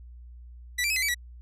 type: tone with pitch steps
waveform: sawtooth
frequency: 1964 / 2352 / 2562 / 2043 / 2291 / 1938 Hz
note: B6 / D7 / E7 / C7 / D7 / B6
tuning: -10 / +2 / -50 / -42 / -44 / -33 cents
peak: -21 dBFS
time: 0.78-1.146 s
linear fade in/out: 10 ms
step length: 61 ms
effects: added 60 Hz sine -43 dBFS peak until 1.41 s + resampled to 32000 Hz